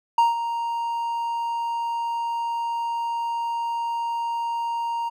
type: tone with ADSR envelope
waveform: triangle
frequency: 932.3 Hz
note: A#5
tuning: in tune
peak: -11 dBFS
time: 0.18-5.1 s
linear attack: 4 ms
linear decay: 160 ms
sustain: -11 dB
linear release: 22 ms
effects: none